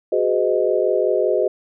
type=chord; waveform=sine; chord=G# minor seventh; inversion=third; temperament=equal with one note detuned; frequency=370 / 415.3 / 506.6 / 622.3 Hz; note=F#4 / G#4 / B4 / D#5; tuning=0 / 0 / +44 / 0 cents; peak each=-21 dBFS; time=0.12-1.48 s; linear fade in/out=5 ms; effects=none